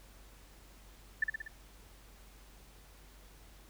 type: tone with echo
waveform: sine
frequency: 1767 Hz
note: A6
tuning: 7 cents sharp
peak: -25 dBFS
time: 1.22-1.24 s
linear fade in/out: 5 ms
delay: 60 ms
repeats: 4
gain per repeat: -4 dB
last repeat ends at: 1.48 s
effects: added 48 Hz sine -56 dBFS peak until 3.69 s + pink hiss -60 dBFS RMS until 3.69 s